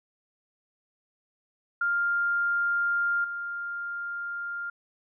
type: tone with level steps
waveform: sine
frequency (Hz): 1400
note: F6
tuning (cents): +4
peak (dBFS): -23 / -31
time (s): 1.81-4.7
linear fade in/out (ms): 5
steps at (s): 3.24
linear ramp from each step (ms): 5
effects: none